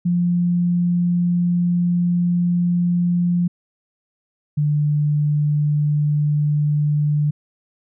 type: tone pair in turn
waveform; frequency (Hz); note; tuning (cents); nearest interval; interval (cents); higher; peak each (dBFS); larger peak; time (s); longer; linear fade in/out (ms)
sine; 175 / 148.32; F3 / D3; +4 / +17; minor third; 287; first; -15 / -15; neither; 0.05-3.48 / 4.57-7.31; first; 10
effects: none